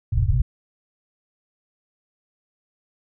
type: low-pass noise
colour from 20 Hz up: white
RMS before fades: -19 dBFS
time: 0.12-0.42 s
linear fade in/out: 5 ms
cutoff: 130 Hz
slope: 96 dB/octave
effects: none